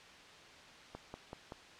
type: click train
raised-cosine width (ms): 1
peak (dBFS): -30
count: 4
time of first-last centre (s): 0.95-1.521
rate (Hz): 5.25
effects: white hiss -55 dBFS RMS until 1.79 s + low-pass 4000 Hz 12 dB/octave